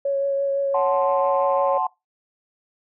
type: tone with vibrato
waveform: sine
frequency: 554.4 Hz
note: C#5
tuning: in tune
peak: -19 dBFS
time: 0.05-1.78 s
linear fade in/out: 5 ms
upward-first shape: triangle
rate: 5.9 Hz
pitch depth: 15 cents each way
type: chord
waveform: sine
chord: F# diminished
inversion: none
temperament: equal with one note detuned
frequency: 740 / 873.4 / 1046.5 Hz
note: F#5 / A5 / C6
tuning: 0 / -13 / 0 cents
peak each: -24 dBFS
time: 0.74-1.87 s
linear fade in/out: 5 ms
effects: noise-tail reverb RT60 0.2 s tail -22 dB re dry + tanh soft clip ceiling -8 dBFS